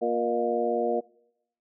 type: harmonic tone with a mistuned harmonic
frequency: 118 Hz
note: A#2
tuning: 22 cents sharp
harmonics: 2 / 3 / 4 / 5 / 6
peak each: -33 / -31 / -27 / -30 / -30 dBFS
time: 0.01-1.01 s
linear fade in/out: 20 ms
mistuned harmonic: 5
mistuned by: +63 cents
effects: noise-tail reverb RT60 0.8 s tail -24 dB re dry